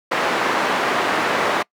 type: band-pass noise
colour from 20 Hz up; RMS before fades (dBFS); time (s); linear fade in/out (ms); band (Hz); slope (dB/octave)
white; -20; 0.11-1.63; 10; 270 to 1500; 12
effects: noise-tail reverb RT60 0.1 s tail -24 dB re dry